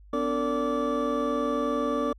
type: tone cluster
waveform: triangle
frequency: 251.7 / 291.6 / 455.3 / 578 / 1164 Hz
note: B3 / D4 / A#4 / D5 / D6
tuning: +33 / -12 / -41 / -28 / -16 cents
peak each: -29 dBFS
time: 0.13-2.13 s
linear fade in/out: 5 ms
effects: added 50 Hz sine -48 dBFS peak until 2.18 s